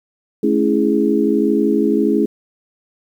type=chord; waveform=sine; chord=A major seventh; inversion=none; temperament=equal with one note detuned; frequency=215.6 / 277.2 / 329.6 / 415.3 Hz; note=A3 / C#4 / E4 / G#4; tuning=-35 / 0 / 0 / 0 cents; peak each=-18 dBFS; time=0.43-2.26 s; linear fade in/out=5 ms; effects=8-bit